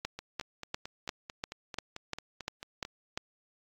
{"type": "two click trains", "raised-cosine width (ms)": 0.2, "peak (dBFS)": [-16, -23], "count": [10, 13], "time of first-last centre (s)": [[0.05, 3.175], [0.19, 2.851]], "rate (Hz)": [2.88, 4.51], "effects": ["AAC 48 kbps"]}